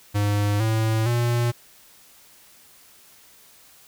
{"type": "tone with pitch steps", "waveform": "square", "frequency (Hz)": [102.8, 110.82, 119.46], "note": ["G#2", "A2", "A#2"], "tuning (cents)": [-17, 13, 43], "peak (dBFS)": -20, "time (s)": [0.14, 1.52], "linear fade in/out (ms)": 20, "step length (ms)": 460, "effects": ["white hiss -52 dBFS RMS until 3.87 s"]}